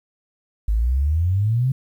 sine exponential sweep, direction up, 50.8 to 136 Hz, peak -16 dBFS, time 0.68-1.72 s, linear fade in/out 5 ms, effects 9-bit

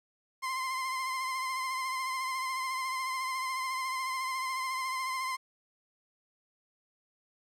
30% pulse tone with vibrato, 1043 Hz, C6, 6 cents flat, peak -29 dBFS, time 0.42-5.37 s, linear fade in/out 20 ms, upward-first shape triangle, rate 14 Hz, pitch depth 40 cents each way, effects low-pass 11000 Hz 12 dB/octave + 11-bit

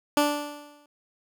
15% pulse tone with exponential decay, 292.8 Hz, D4, 5 cents flat, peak -11 dBFS, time 0.17-0.86 s, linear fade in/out 2 ms, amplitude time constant 150 ms, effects none

